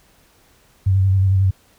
sine tone with vibrato, 95.8 Hz, G2, 39 cents flat, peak -12 dBFS, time 0.86-1.51 s, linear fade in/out 10 ms, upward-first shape square, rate 11 Hz, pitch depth 27 cents each way, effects pink hiss -55 dBFS RMS until 1.78 s

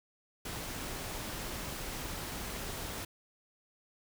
pink noise, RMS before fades -40 dBFS, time 0.45-3.05 s, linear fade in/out 5 ms, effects none

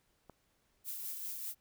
click, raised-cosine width 1 ms, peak -37 dBFS, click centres 0.297 s
violet noise with tremolo, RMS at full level -40 dBFS, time 0.84-1.55 s, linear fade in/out 50 ms, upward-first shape triangle, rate 5.1 Hz, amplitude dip 40%
effects pink hiss -75 dBFS RMS until 1.6 s

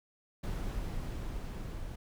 brown noise with level ramp, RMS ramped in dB -35 to -41 dBFS, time 0.43-1.96 s, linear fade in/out 10 ms, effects none

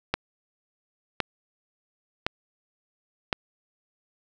click train, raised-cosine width 0.3 ms, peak -7 dBFS, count 4, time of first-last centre 0.14-3.328 s, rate 0.941 Hz, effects none

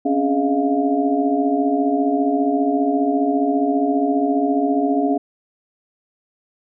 sine tone cluster, 266.5 / 281.3 / 418 / 637 / 702 Hz, C4 / C#4 / G#4 / D#5 / F5, +32 / +26 / +11 / +41 / +9 cents, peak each -25 / -18 / -24 / -27 / -22 dBFS, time 0.05-5.18 s, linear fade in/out 10 ms, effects none

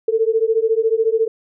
sine beating tone pair, 440.6 / 454.6 Hz, A4 / A#4, +2 / -43 cents, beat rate 14 Hz, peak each -17 dBFS, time 0.08-1.28 s, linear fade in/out 5 ms, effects none

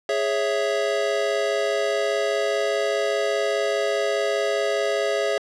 square chord, C# minor, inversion second, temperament equal, 415.3 / 554.4 / 659.3 Hz, G#4 / C#5 / E5, 0 / 0 / 0 cents, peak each -26 dBFS, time 0.09-5.38 s, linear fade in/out 2 ms, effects low-pass 6000 Hz 12 dB/octave

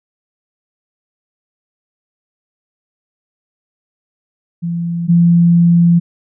sine tone pair in turn, 170.2 / 171.09 Hz, F3 / F3, -44 / -35 cents, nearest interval unison, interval 9 cents, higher second, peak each -16 / -6 dBFS, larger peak second, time 4.62-5.08 / 5.08-6 s, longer second, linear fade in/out 20 ms, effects none

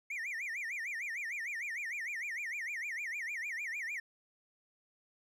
triangle tone with vibrato, 2087 Hz, C7, 5 cents flat, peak -35 dBFS, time 0.1-4 s, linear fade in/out 5 ms, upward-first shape sine, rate 6.6 Hz, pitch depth 270 cents each way, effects none

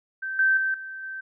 sine tone with level steps, 1553 Hz, G6, 17 cents flat, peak -28 / -17 / -22 / -34 / -32 dBFS, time 0.22-1.21 s, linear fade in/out 10 ms, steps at 0.39 / 0.57 / 0.74 / 1.03 s, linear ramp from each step 2 ms, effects none

